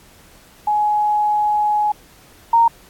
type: tone pair in turn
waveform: sine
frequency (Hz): 840 / 925.7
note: G#5 / A#5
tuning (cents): +19 / -12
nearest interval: major second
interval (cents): 169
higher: second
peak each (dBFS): -14 / -9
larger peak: second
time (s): 0.67-1.92 / 2.53-2.68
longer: first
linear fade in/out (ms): 5
effects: pink hiss -48 dBFS RMS until 2.89 s + AAC 64 kbps